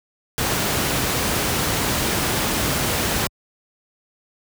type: noise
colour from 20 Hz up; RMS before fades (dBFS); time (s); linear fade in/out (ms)
pink; -21; 0.38-3.27; 0
effects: high-pass 60 Hz 12 dB/octave